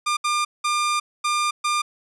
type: tone bursts at uneven times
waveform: sawtooth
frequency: 1200 Hz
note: D6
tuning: 37 cents sharp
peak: -16 dBFS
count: 5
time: 0.06-0.17 / 0.24-0.45 / 0.64-1 / 1.24-1.51 / 1.64-1.82 s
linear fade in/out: 10 ms
effects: resampled to 24000 Hz